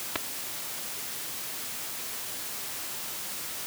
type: clicks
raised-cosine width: 0.3 ms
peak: -10 dBFS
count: 2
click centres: 0.157 / 0.16 s
effects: white hiss -36 dBFS RMS until 3.66 s + high-pass 80 Hz 12 dB/octave